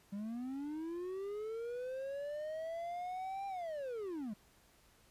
triangle linear two-way sweep, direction up then down, 195.1 to 796 to 195.1 Hz, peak -37 dBFS, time 0.12-4.34 s, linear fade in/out 10 ms, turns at 3.47 s, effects pink hiss -67 dBFS RMS until 5.1 s + resampled to 32000 Hz

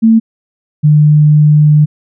sine tone pair in turn, 224.4 / 150.36 Hz, A3 / D3, +34 / +41 cents, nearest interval perfect fifth, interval 693 cents, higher first, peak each -3 dBFS, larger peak neither, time 0.02-0.2 / 0.83-1.86 s, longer second, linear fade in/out 20 ms, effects none

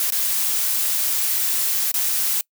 blue noise with dropouts, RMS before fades -21 dBFS, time 0-2.41 s, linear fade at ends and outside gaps 1 ms, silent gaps 0.104-0.121 / 1.916-1.941 s, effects noise-tail reverb RT60 0.1 s tail -25 dB re dry

